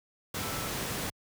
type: tone in noise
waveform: sine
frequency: 1324 Hz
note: E6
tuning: 7 cents sharp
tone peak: -42 dBFS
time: 0.42-0.68 s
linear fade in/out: 5 ms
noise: pink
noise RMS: -34 dBFS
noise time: 0.34-1.1 s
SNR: -11 dB
effects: high-pass 60 Hz 12 dB/octave